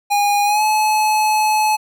square tone with pitch glide, 818 to 857.7 Hz, G#5 to A5, -26 to -44 cents, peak -14 dBFS, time 0.1-1.77 s, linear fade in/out 20 ms, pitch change +82 cents, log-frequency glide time 0.45-0.63 s, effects none

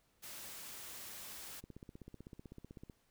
white noise, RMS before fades -49 dBFS, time 0.22-1.61 s, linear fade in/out 20 ms
click train, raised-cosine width 3 ms, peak -37 dBFS, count 21, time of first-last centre 1.64-2.898 s, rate 15.9 Hz
effects pink hiss -75 dBFS RMS until 3.1 s

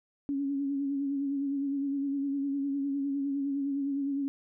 sine tone with vibrato, 278.6 Hz, C#4, 9 cents sharp, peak -28 dBFS, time 0.29-4.28 s, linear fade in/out 0 ms, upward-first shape sine, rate 9.8 Hz, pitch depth 38 cents each way, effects none

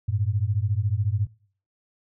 sine beating tone pair, 96.6 / 110.6 Hz, G2 / A2, -25 / +9 cents, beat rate 14 Hz, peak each -24 dBFS, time 0.08-1.27 s, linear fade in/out 10 ms, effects noise-tail reverb RT60 0.5 s tail -23 dB re dry

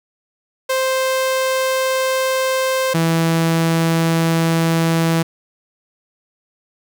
sawtooth tone pair in turn, 523.3 / 164.53 Hz, C5 / E3, 0 / -3 cents, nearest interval octave + minor sixth, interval 2003 cents, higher first, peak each -12 / -10 dBFS, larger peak second, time 0.69-2.94 / 2.94-5.23 s, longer second, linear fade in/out 10 ms, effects none

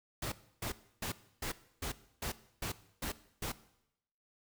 pink noise bursts, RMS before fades -38 dBFS, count 9, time 0.22-3.52 s, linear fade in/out 5 ms, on 100 ms, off 300 ms, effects noise-tail reverb RT60 0.8 s tail -17 dB re dry

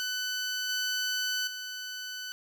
15% pulse tone with level steps, 1500 Hz, F#6, 23 cents sharp, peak -24 / -22 / -30 dBFS, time 0-2.32 s, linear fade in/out 0 ms, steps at 0.69 / 1.47 s, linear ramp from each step 5 ms, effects none

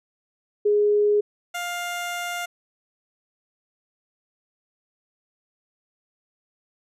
sine / 15% pulse tone pair in turn, 415.3 / 702.5 Hz, G#4 / F5, 0 / +10 cents, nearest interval major sixth, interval 910 cents, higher second, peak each -16 / -21 dBFS, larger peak first, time 0.65-1.21 / 1.54-2.46 s, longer second, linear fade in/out 10 ms, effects resampled to 32000 Hz

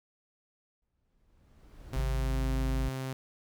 brown noise with exponential growth, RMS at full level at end -42 dBFS, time 0.82-2.02 s, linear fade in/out 2 ms, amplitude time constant 260 ms
sawtooth tone, 131.7 Hz, C3, 12 cents sharp, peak -30 dBFS, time 1.93-3.13 s, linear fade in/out 0 ms
harmonic tone, 52.5 Hz, G#1, 19 cents sharp, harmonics 1 / 3 / 5, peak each -28 / -44 / -42 dBFS, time 1.96-2.89 s, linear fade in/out 5 ms
effects none

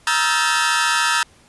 sawtooth tone cluster, 942 / 1281 / 1355 / 1566 / 1742 Hz, A#5 / E6 / E6 / G6 / A6, +18 / -50 / +47 / -2 / -18 cents, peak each -19 dBFS, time 0.07-1.23 s, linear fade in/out 2 ms, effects pink hiss -52 dBFS RMS until 1.48 s + resampled to 24000 Hz

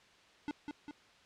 square tone with echo, 294.2 Hz, D4, 3 cents sharp, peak -36 dBFS, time 0.48-0.51 s, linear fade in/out 0 ms, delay 200 ms, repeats 2, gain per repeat -4 dB, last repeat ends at 0.91 s, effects white hiss -62 dBFS RMS until 1.25 s + low-pass 4000 Hz 12 dB/octave

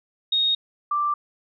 sine tone pair in turn, 3729 / 1176.8 Hz, A#7 / D6, 0 / +3 cents, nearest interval octave + minor sixth, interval 1997 cents, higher first, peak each -18 / -20 dBFS, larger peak first, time 0.32-0.55 / 0.91-1.14 s, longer neither, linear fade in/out 5 ms, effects none

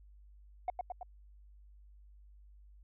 sine tone with echo, 726 Hz, F#5, 33 cents flat, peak -28 dBFS, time 0.68-0.7 s, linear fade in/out 2 ms, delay 110 ms, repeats 3, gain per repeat -4 dB, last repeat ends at 1.03 s, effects tanh soft clip ceiling -29 dBFS + added 50 Hz sine -55 dBFS peak until 2.83 s

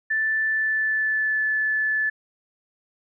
sine tone with pitch glide, 1760 to 1736.8 Hz, A6 to A6, 0 to -23 cents, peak -20 dBFS, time 0.1-2.1 s, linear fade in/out 10 ms, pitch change -23 cents, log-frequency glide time 0.47-1.44 s, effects none

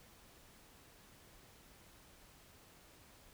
silence, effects pink hiss -62 dBFS RMS until 3.33 s

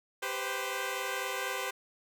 10% pulse tone cluster, 392.2 / 500 / 524 Hz, G4 / B4 / C5, +1 / +21 / +2 cents, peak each -29 dBFS, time 0.22-1.71 s, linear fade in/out 10 ms, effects none

